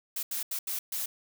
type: noise bursts at uneven times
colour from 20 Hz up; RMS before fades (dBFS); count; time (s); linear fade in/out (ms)
blue; -33; 5; 0.16-0.23 / 0.31-0.43 / 0.51-0.59 / 0.67-0.79 / 0.92-1.06; 5
effects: none